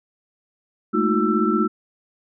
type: tone cluster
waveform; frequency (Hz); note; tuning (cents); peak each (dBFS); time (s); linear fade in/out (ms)
sine; 210.4 / 226.5 / 315.5 / 362.8 / 1332; G#3 / A#3 / D#4 / F#4 / E6; +23 / -50 / +24 / -34 / +18; -23; 0.93-1.68; 20
effects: none